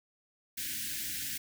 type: band-stop noise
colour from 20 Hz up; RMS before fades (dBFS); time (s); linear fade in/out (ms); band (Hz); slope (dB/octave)
white; -37; 0.57-1.38; 10; 330 to 1500; 96
effects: none